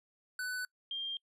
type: tone pair in turn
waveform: square / sine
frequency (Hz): 1498 / 3195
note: F#6 / G7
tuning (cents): +21 / +32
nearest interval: octave + minor second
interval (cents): 1311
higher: second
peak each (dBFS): -36 / -35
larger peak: second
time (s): 0.39-0.65 / 0.91-1.17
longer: neither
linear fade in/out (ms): 2
effects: noise-tail reverb RT60 0.1 s tail -26 dB re dry + resampled to 32000 Hz